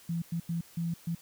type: tone bursts at uneven times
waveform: sine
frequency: 168.2 Hz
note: E3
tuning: 35 cents sharp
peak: -29 dBFS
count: 5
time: 0.09-0.22 / 0.32-0.4 / 0.49-0.61 / 0.77-0.94 / 1.07-1.15 s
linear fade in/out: 5 ms
effects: white hiss -56 dBFS RMS until 1.21 s